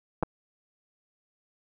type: clicks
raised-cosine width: 1 ms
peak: -13 / -13 dBFS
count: 2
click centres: 0.227 / 0.233 s
effects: none